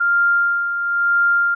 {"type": "tone with tremolo", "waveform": "sine", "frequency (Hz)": 1396.9, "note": "F6", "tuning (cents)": 0, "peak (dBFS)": -12, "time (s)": [0, 1.55], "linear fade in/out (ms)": 10, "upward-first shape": "sine", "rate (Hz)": 1, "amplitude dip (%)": 55, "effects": []}